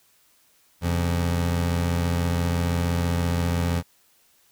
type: tone pair together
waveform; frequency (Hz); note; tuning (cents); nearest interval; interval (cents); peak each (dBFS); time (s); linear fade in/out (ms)
25% pulse; 86 / 136.52; F2 / C#3; -26 / -26; minor sixth; 800; -18 / -30; 0.81-3.83; 50
effects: white hiss -61 dBFS RMS until 4.51 s